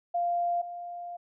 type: tone pair in turn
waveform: sine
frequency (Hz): 696 / 699.6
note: F5 / F5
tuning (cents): -6 / +3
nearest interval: unison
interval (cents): 9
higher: second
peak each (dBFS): -25 / -36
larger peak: first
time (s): 0.14-0.62 / 0.62-1.17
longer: second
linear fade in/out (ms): 10
effects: none